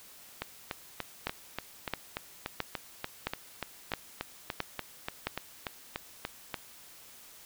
two click trains, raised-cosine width 0.3 ms, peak -14 / -17 dBFS, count 7 / 22, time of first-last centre 1.27-5.27 / 0.42-6.542 s, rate 1.5 / 3.43 Hz, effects white hiss -53 dBFS RMS until 7.45 s

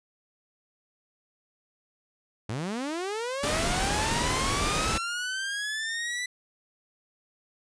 sawtooth linear sweep, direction up, 98 to 1992 Hz, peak -26 dBFS, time 2.49-6.26 s, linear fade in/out 5 ms
pink noise, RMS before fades -28 dBFS, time 3.43-4.98 s, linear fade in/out 5 ms
effects resampled to 22050 Hz

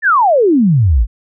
sine exponential sweep, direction down, 1845 to 46.81 Hz, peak -7 dBFS, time 0.02-1.07 s, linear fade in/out 50 ms, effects none

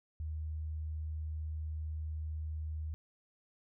sine tone, 77.78 Hz, D#2, in tune, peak -36 dBFS, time 0.2-2.94 s, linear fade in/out 0 ms, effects none

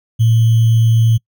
sine tone with sample-and-hold, 113.6 Hz, A#2, 44 cents flat, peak -8 dBFS, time 0.19-1.18 s, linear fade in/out 20 ms, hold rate 3150 Hz, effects noise-tail reverb RT60 0.1 s tail -26 dB re dry

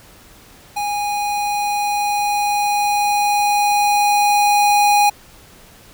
square tone with level ramp, 823 Hz, G#5, 16 cents flat, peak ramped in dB -20 to -11 dBFS, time 0.76-5.1 s, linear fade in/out 10 ms, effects pink hiss -45 dBFS RMS until 5.93 s

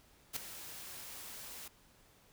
white noise with ADSR envelope, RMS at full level -35 dBFS, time 0.33-1.68 s, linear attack 34 ms, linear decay 5 ms, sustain -13 dB, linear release 4 ms, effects pink hiss -65 dBFS RMS until 2.32 s

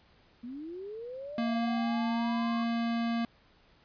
sine linear sweep, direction up, 229.8 to 1108.7 Hz, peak -38 dBFS, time 0.43-2.64 s, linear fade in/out 10 ms
square tone, 232.3 Hz, A#3, 6 cents flat, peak -29 dBFS, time 1.38-3.25 s, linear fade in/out 2 ms
effects pink hiss -63 dBFS RMS until 3.84 s + resampled to 11025 Hz

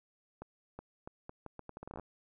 accelerating click train, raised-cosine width 1 ms, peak -30 dBFS, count 16, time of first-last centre 0.42-1.997 s, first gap 370 ms, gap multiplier 0.77, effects none

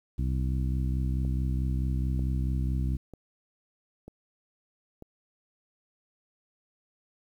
harmonic tone, 64.6 Hz, C2, 21 cents flat, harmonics 1 / 2 / 3 / 4 / 5, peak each -27 / -31 / -37 / -40 / -44 dBFS, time 0.18-2.97 s, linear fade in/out 10 ms
click train, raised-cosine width 2 ms, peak -30 dBFS, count 5, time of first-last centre 1.25-5.024 s, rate 1.06 Hz
effects 10-bit

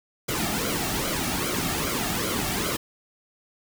pink noise with flanger, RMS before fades -27 dBFS, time 0.28-2.77 s, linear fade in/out 10 ms, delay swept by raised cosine 1.1 to 2.05 ms, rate 2.5 Hz, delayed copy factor -0.7, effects none

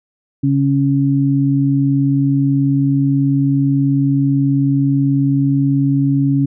sine tone pair together, 138.59 / 277 Hz, C#3 / C#4, 0 / -1 cents, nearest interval octave, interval 1199 cents, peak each -14 dBFS, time 0.43-6.46 s, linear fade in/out 10 ms, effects none

